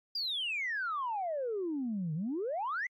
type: exponential two-way sweep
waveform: sine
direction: down then up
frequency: 4926 to 148.7 to 2092 Hz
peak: -31 dBFS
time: 0.15-2.87 s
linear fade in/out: 5 ms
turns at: 2.14 s
effects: tanh soft clip ceiling -28 dBFS + AAC 64 kbps